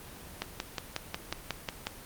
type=click train; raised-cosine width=0.2 ms; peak=-14 dBFS; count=9; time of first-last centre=0.42-1.869 s; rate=5.52 Hz; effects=pink hiss -47 dBFS RMS until 2.05 s + Opus 24 kbps